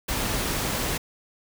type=noise; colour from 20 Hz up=pink; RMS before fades=-27 dBFS; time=0.08-0.98 s; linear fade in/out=10 ms; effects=none